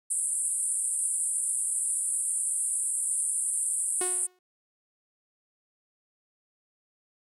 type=band-pass noise; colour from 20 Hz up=white; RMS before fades=-29 dBFS; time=0.1-4.27 s; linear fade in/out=10 ms; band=8300 to 10000 Hz; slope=96 dB/octave
type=tone with exponential decay; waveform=sawtooth; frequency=364.8 Hz; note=F#4; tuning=24 cents flat; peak=-25 dBFS; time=4.01-4.39 s; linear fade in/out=2 ms; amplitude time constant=82 ms
effects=none